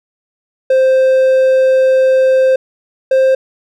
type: tone pair in turn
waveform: triangle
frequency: 523.3 / 526.9 Hz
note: C5 / C5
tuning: 0 / +12 cents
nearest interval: unison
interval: 12 cents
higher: second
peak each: -5 dBFS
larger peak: neither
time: 0.7-2.56 / 3.11-3.35 s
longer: first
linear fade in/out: 5 ms
effects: none